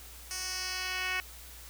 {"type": "tone with band-pass filter sweep", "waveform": "10% pulse", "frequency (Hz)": 370, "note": "F#4", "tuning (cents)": 0, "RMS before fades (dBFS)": -35, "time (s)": [0.31, 1.2], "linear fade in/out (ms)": 0, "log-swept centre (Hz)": [7100, 2500], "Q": 1.7, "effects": ["added 60 Hz sine -50 dBFS peak until 1.69 s", "white hiss -50 dBFS RMS until 1.69 s"]}